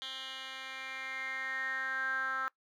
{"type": "tone with band-pass filter sweep", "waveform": "10% pulse", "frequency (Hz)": 264, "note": "C4", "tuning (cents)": 16, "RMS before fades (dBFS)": -38, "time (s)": [0.02, 2.48], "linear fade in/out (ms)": 0, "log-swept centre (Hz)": [3200, 1400], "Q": 7.7, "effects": ["noise-tail reverb RT60 0.1 s tail -22 dB re dry"]}